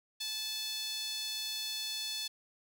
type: tone with high-pass filter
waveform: sawtooth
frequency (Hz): 871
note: A5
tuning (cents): -18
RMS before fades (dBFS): -38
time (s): 0.2-2.28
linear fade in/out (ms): 10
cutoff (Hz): 3900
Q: 3.5
effects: none